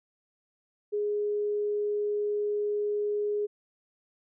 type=tone; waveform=sine; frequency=415.3 Hz; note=G#4; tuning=in tune; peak=-26 dBFS; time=0.92-3.47 s; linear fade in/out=20 ms; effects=none